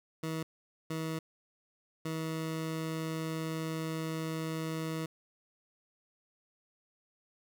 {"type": "tone bursts at uneven times", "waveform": "20% pulse", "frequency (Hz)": 160.3, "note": "E3", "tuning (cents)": -48, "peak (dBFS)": -29, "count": 3, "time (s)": [[0.23, 0.43], [0.9, 1.19], [2.05, 5.06]], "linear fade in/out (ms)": 5, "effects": []}